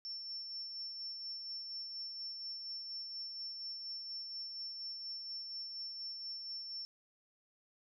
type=tone with tremolo; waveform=sine; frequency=5410 Hz; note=E8; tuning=44 cents sharp; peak=-40 dBFS; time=0.05-6.85 s; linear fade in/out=0 ms; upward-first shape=sine; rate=4.2 Hz; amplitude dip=35%; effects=none